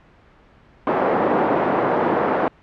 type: band-pass noise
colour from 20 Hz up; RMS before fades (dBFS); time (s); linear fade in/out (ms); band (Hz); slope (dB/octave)
white; -19; 0.87-2.48; 0; 260 to 740; 12
effects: pink hiss -51 dBFS RMS until 2.62 s + low-pass 2000 Hz 12 dB/octave